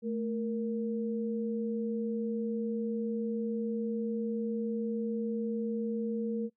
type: tone pair together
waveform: sine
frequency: 220 / 466.9 Hz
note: A3 / A#4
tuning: 0 / +3 cents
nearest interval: octave + minor second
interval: 1303 cents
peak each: -32 / -34 dBFS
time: 0.02-6.5 s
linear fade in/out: 50 ms
effects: noise-tail reverb RT60 0.1 s tail -22 dB re dry